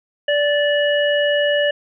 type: harmonic tone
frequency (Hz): 583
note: D5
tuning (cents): -13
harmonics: 1 / 3 / 5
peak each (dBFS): -16 / -21 / -23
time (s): 0.28-1.71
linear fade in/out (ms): 5
effects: none